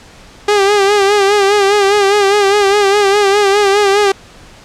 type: tone with vibrato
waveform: sawtooth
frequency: 403.3 Hz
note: G4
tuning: 49 cents sharp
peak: -4 dBFS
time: 0.48-4.12 s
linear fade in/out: 5 ms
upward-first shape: sine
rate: 4.9 Hz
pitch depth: 64 cents each way
effects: pink hiss -39 dBFS RMS until 4.64 s + low-pass 7000 Hz 12 dB/octave